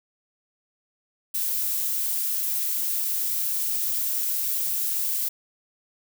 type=noise; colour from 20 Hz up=violet; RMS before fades=-26 dBFS; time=1.34-5.29 s; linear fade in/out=10 ms; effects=none